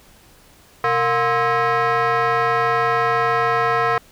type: tone with frequency modulation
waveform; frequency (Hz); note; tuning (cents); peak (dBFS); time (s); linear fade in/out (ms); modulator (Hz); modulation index
sine; 127.1; C3; -50; -13; 0.84-3.98; 2; 588; 2.7
effects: tanh soft clip ceiling -14 dBFS + pink hiss -50 dBFS RMS until 4.11 s